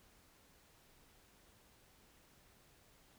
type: silence
effects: pink hiss -67 dBFS RMS until 3.18 s